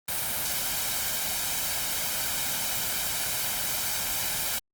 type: noise with comb filter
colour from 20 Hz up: white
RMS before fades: -29 dBFS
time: 0.08-4.59 s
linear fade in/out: 5 ms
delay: 1.3 ms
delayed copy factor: +0.5
effects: Opus 32 kbps